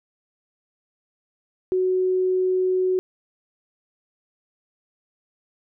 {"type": "tone", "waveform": "sine", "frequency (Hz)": 370.6, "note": "F#4", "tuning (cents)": 3, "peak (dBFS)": -18, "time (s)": [1.72, 2.99], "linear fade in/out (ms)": 0, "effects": []}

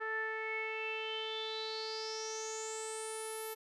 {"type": "tone with low-pass filter sweep", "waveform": "sawtooth", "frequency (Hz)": 440, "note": "A4", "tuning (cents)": 0, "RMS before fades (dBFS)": -40, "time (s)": [0, 3.55], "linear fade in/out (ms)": 20, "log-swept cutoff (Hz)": [1600, 12000], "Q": 9.3, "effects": []}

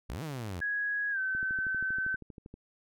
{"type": "exponential two-way sweep", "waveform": "sawtooth", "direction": "up then down", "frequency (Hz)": [45.48, 166.6, 80.6], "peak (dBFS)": -32, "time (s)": [0.09, 0.61], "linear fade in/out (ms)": 10, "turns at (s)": 0.23}
{"type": "tone with pitch glide", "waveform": "sine", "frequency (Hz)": [1663, 1533.8], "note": ["G#6", "G6"], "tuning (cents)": [2, -38], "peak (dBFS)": -29, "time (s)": [0.61, 2.16], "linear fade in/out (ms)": 10, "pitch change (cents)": -140, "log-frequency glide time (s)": [1.11, 1.19]}
{"type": "click train", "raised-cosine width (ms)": 3, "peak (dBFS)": -33, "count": 16, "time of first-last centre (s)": [1.35, 2.54], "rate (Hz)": 12.6}
{"effects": []}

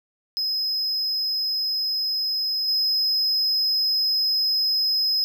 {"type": "tone with level steps", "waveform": "triangle", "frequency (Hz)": 5090, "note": "D#8", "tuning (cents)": 39, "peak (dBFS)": [-21, -18], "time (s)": [0.37, 5.24], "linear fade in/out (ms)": 0, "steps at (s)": 2.68, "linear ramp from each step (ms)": 2, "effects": []}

